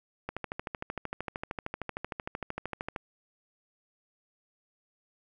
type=click train; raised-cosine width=0.5 ms; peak=-19 dBFS; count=36; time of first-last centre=0.29-2.962 s; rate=13.1 Hz; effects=10-bit